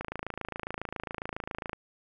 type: click train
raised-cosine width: 0.5 ms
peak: -19 dBFS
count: 48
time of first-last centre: 0.01-1.732 s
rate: 27.3 Hz
effects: none